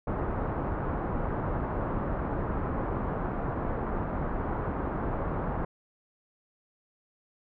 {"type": "low-pass noise", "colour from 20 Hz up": "pink", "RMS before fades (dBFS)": -31, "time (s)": [0.07, 5.65], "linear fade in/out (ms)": 5, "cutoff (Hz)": 1300, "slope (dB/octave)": 24, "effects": []}